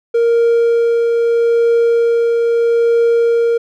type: tone with tremolo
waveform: triangle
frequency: 466.2 Hz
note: A#4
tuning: in tune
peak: -6 dBFS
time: 0.14-3.58 s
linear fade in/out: 10 ms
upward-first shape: triangle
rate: 0.78 Hz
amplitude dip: 30%
effects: tanh soft clip ceiling -2 dBFS